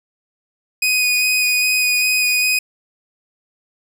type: tone with vibrato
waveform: sawtooth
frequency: 2489 Hz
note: D#7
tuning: in tune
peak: -11 dBFS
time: 0.82-2.59 s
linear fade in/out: 5 ms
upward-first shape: square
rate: 2.5 Hz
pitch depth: 9 cents each way
effects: none